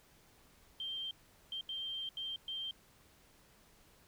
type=tone bursts at uneven times; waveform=sine; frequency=3156 Hz; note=G7; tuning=11 cents sharp; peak=-38 dBFS; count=5; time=0.8-1.11 / 1.52-1.61 / 1.69-2.09 / 2.17-2.36 / 2.48-2.71 s; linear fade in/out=2 ms; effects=pink hiss -65 dBFS RMS until 4.07 s